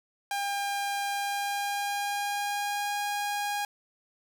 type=tone with pitch glide; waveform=sawtooth; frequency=803 to 818.9 Hz; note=G5 to G#5; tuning=+41 to -25 cents; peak=-25 dBFS; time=0.31-3.65 s; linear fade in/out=2 ms; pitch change=+34 cents; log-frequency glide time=1.09-3.02 s; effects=none